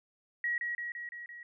sine tone with echo, 1908 Hz, A#6, 40 cents sharp, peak -29 dBFS, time 0.44-0.58 s, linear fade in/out 2 ms, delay 170 ms, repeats 5, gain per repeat -3 dB, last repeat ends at 1.43 s, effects none

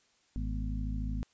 harmonic tone with a mistuned harmonic, 53 Hz, G#1, 36 cents sharp, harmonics 1 / 2 / 3 / 4 / 5, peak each -33 / -40 / -43 / -44 / -41 dBFS, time 0.36-1.23 s, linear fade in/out 0 ms, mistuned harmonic 5, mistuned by -120 cents, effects white hiss -69 dBFS RMS until 1.33 s + resampled to 16000 Hz

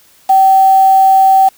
sine tone with quantisation, 770 Hz, G5, 31 cents flat, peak -4 dBFS, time 0.29-1.49 s, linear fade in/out 10 ms, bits 4, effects white hiss -47 dBFS RMS until 1.57 s

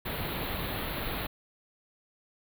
pink band-stop noise, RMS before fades -34 dBFS, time 0.05-1.27 s, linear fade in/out 10 ms, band 4300 to 11000 Hz, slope 96 dB/octave, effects none

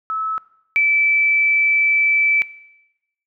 sine tone pair in turn, 1300 / 2316 Hz, E6 / D7, -24 / -25 cents, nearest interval minor seventh, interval 999 cents, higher second, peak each -20 / -12 dBFS, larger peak second, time 0.1-0.38 / 0.76-2.42 s, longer second, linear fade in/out 0 ms, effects noise-tail reverb RT60 0.9 s tail -20 dB re dry

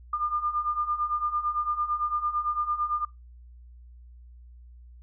sine beating tone pair, 1200 / 1208.9 Hz, D6 / D6, +37 / +50 cents, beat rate 8.9 Hz, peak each -31 / -27 dBFS, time 0.13-3.05 s, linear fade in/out 5 ms, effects noise-tail reverb RT60 0.2 s tail -22 dB re dry + added 60 Hz sine -46 dBFS peak until 5.02 s

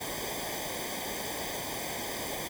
pink noise with comb filter, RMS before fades -36 dBFS, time 0-2.49 s, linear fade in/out 20 ms, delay 0.73 ms, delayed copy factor -0.85, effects none

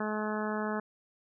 harmonic tone, 213.4 Hz, G#3, 47 cents sharp, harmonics 1 / 2 / 3 / 4 / 5 / 6 / 7 / 8, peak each -34 / -37 / -39 / -40 / -41 / -42 / -42 / -43 dBFS, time 0-0.8 s, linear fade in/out 5 ms, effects none

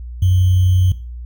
sine tone with sample-and-hold, 91.9 Hz, F#2, 11 cents flat, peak -10 dBFS, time 0.22-0.92 s, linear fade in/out 5 ms, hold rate 3150 Hz, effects noise-tail reverb RT60 0.4 s tail -17 dB re dry + added 60 Hz sine -27 dBFS peak until 1.25 s

